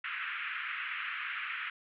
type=band-pass noise; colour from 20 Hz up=pink; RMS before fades=-38 dBFS; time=0.04-1.7 s; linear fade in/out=5 ms; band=1300 to 2800 Hz; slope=48 dB/octave; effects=none